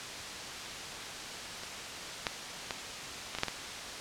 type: clicks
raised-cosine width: 0.2 ms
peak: -25 / -11 / -15 / -18 / -16 / -9 / -15 dBFS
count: 7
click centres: 1.635 / 2.268 / 2.708 / 3.35 / 3.386 / 3.434 / 3.483 s
effects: white hiss -40 dBFS RMS until 4 s + low-pass 6000 Hz 12 dB/octave